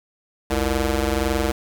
15% pulse ring-modulated tone, 134.6 Hz, C3, 49 cents sharp, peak -10 dBFS, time 0.5-1.52 s, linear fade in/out 5 ms, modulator 191 Hz, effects none

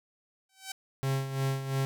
5% pulse tone with exponential growth, 768 Hz, G5, 36 cents flat, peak -22 dBFS, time 0.49-0.72 s, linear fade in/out 5 ms, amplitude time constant 48 ms
45% pulse tone with tremolo, 135 Hz, C#3, 45 cents flat, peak -26 dBFS, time 1.03-1.85 s, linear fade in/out 0 ms, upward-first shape sine, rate 2.9 Hz, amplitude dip 65%
effects none

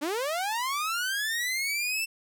sawtooth linear sweep, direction up, 274 to 2684 Hz, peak -24 dBFS, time 0.01-2.06 s, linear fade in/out 20 ms, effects none

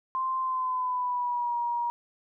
sine tone with pitch glide, 1044 to 951.8 Hz, C6 to A#5, -4 to +36 cents, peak -26 dBFS, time 0.15-1.9 s, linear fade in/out 0 ms, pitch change -160 cents, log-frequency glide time 0.4-1.57 s, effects none

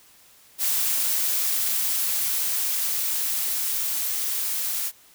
blue noise with level ramp, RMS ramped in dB -23 to -27 dBFS, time 0.58-4.92 s, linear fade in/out 50 ms, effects white hiss -54 dBFS RMS until 5.14 s

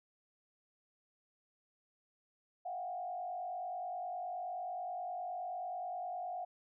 sine tone with frequency modulation, 722 Hz, F#5, 43 cents flat, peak -38 dBFS, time 2.65-6.45 s, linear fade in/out 10 ms, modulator 49.5 Hz, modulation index 0.86, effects none

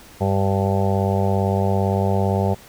harmonic tone, 97.7 Hz, G2, 5 cents flat, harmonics 1 / 2 / 4 / 5 / 6 / 7 / 8 / 9, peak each -20 / -23 / -26 / -27 / -28 / -28 / -29 / -30 dBFS, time 0.2-2.55 s, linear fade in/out 20 ms, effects pink hiss -45 dBFS RMS until 2.68 s

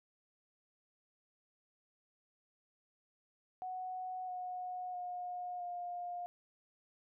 sine tone with pitch steps, 740 / 729 / 718.1 / 707.4 Hz, F#5 / F#5 / F5 / F5, 0 / -26 / +48 / +22 cents, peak -39 dBFS, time 3.62-6.26 s, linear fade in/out 0 ms, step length 660 ms, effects none

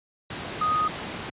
sine tone in noise, 1244.5 Hz, D#6, in tune, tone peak -21 dBFS, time 0.61-0.88 s, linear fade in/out 5 ms, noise pink, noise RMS -33 dBFS, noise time 0.3-1.3 s, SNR +9 dB, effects high-pass 100 Hz 12 dB/octave + resampled to 8000 Hz

